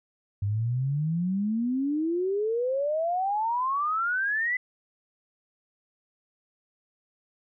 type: exponential sweep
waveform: sine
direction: up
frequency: 98 to 2028 Hz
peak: -24 dBFS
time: 0.42-4.57 s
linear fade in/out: 5 ms
effects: none